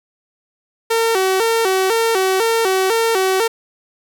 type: tone with vibrato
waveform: sawtooth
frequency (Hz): 415.3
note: G#4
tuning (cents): 0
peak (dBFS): -10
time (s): 0.9-3.48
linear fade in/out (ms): 10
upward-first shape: square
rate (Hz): 2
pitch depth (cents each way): 160
effects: none